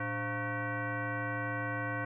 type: tone with frequency modulation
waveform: sine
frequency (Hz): 700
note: F5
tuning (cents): +4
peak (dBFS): -32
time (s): 0-2.05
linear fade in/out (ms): 5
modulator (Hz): 407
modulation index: 3
effects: none